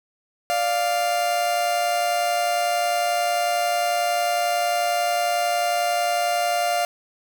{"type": "tone pair together", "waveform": "40% pulse", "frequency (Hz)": [587.3, 698.4], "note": ["D5", "F5"], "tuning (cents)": [0, 0], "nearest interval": "minor third", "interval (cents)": 300, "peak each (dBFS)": [-26, -20], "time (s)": [0.5, 6.85], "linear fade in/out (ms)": 0, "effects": []}